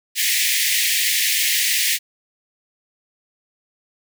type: high-pass noise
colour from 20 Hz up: pink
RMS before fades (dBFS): -19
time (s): 0.15-1.99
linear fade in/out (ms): 50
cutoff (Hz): 1800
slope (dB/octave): 96
effects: none